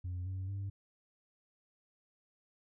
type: tone with pitch steps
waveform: sine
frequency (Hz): 90.2 / 94.3 / 98.59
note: F#2 / F#2 / G2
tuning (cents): -44 / +33 / +10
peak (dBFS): -34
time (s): 0.04-0.7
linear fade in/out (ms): 10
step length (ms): 220
effects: tanh soft clip ceiling -35 dBFS